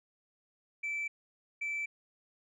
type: tone bursts at uneven times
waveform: sine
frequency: 2323 Hz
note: D7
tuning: 20 cents flat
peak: -31 dBFS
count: 2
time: 0.83-1.08 / 1.61-1.86 s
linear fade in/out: 10 ms
effects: tanh soft clip ceiling -31 dBFS